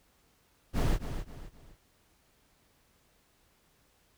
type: noise with echo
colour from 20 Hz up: brown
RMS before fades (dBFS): -26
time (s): 0.73-0.99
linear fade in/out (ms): 50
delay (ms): 260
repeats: 3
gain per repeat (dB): -9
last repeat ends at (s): 1.77
effects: pink hiss -68 dBFS RMS until 4.17 s